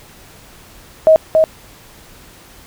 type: tone with echo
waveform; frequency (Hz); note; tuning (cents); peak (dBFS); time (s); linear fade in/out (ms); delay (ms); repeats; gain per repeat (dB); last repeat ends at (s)
sine; 634; D#5; +32; -4; 1.07-1.16; 0; 280; 1; -3; 1.44
effects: pink hiss -42 dBFS RMS until 2.66 s